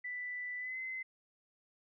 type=tone with pitch glide; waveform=sine; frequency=1982 to 2051 Hz; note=B6 to C7; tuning=+6 to -35 cents; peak=-38 dBFS; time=0.04-1.03 s; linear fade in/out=10 ms; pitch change=+59 cents; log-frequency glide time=0.58-0.78 s; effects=none